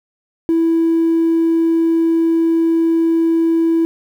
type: tone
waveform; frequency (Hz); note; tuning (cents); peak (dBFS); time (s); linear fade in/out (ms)
triangle; 329.6; E4; 0; -8; 0.49-3.85; 0
effects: tanh soft clip ceiling -8 dBFS + 8-bit